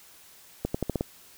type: accelerating click train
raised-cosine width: 2 ms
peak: -13 dBFS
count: 6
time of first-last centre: 0.65-1.009 s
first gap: 95 ms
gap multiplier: 0.86
effects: white hiss -53 dBFS RMS until 1.37 s